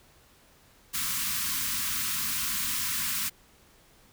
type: band-stop noise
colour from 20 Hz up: white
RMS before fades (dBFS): -30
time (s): 0.93-3.3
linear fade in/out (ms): 20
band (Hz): 280 to 980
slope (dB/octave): 96
effects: pink hiss -59 dBFS RMS until 4.12 s